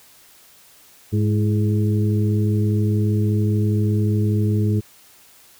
harmonic tone with a mistuned harmonic, 105 Hz, G#2, 19 cents sharp, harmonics 1 / 2 / 3 / 4, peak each -17 / -23 / -27 / -29 dBFS, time 1.12-4.81 s, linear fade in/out 20 ms, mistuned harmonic 3, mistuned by +64 cents, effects white hiss -50 dBFS RMS until 5.59 s

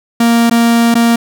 45% pulse tone with dropouts, 233.1 Hz, A#3, in tune, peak -7 dBFS, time 0.2-1.16 s, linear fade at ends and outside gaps 5 ms, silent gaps 0.498-0.51 / 0.943-0.952 s, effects none

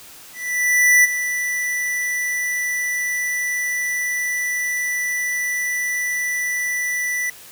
square tone with ADSR envelope, 1975.5 Hz, B6, in tune, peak -10 dBFS, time 0.33-7.3 s, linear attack 710 ms, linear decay 21 ms, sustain -11 dB, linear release 4 ms, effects white hiss -42 dBFS RMS until 7.51 s

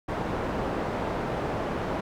white low-pass noise, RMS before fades -30 dBFS, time 0.08-2.01 s, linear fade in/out 10 ms, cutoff 770 Hz, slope 12 dB/octave, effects none

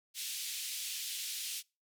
pink band-pass noise, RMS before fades -40 dBFS, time 0.14-1.63 s, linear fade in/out 50 ms, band 2800 to 15000 Hz, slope 24 dB/octave, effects noise-tail reverb RT60 0.3 s tail -26 dB re dry

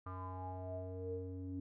square tone with low-pass filter sweep, 92.5 Hz, F#2, in tune, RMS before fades -44 dBFS, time 0.06-1.6 s, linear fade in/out 5 ms, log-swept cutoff 1200 to 300 Hz, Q 9.7, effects none

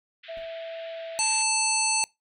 white band-pass noise, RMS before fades -47 dBFS, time 0.23-1.43 s, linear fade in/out 10 ms, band 1500 to 3700 Hz, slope 48 dB/octave
sine tone, 659.3 Hz, E5, in tune, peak -33 dBFS, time 0.28-1.2 s, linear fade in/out 20 ms
brown noise with exponential decay, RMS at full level -47 dBFS, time 0.37-0.57 s, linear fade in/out 1 ms, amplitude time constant 42 ms
harmonic tone, 880 Hz, A5, in tune, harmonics 1 / 3 / 5 / 7 / 9 / 10, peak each -29 / -29 / -29 / -29 / -29 / -29 dBFS, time 1.19-2.04 s, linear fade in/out 0 ms
effects noise-tail reverb RT60 0.2 s tail -24 dB re dry

